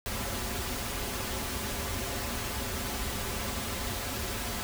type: noise with comb filter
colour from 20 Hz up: pink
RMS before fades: -34 dBFS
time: 0.06-4.63 s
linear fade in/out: 0 ms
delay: 6.4 ms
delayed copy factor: -0.65
effects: none